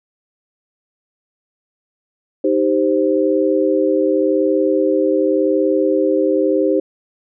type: chord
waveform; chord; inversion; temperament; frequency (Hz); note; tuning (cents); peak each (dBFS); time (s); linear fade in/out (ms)
sine; C minor; first; equal; 311.1 / 392 / 523.3; Eb4 / G4 / C5; 0 / 0 / 0; -17; 2.44-6.8; 5
effects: none